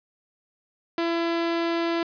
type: tone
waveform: sawtooth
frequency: 336.1 Hz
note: E4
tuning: 34 cents sharp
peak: -19 dBFS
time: 0.98-2.03 s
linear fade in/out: 2 ms
effects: resampled to 11025 Hz + 10-bit